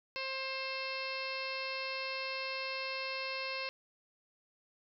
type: harmonic tone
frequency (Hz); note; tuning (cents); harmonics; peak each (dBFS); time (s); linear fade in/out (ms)
530; C5; +22; 1 / 2 / 3 / 4 / 5 / 6 / 7 / 8 / 9 / 10; -43 / -44 / -49 / -44 / -41 / -53 / -52 / -45 / -49 / -50; 0.16-3.69; 0
effects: none